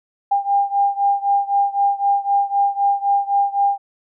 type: beating tone pair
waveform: sine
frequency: 800 / 803.9 Hz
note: G5 / G5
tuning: +35 / +43 cents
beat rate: 3.9 Hz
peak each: -17 / -19 dBFS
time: 0.31-3.78 s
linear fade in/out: 10 ms
effects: none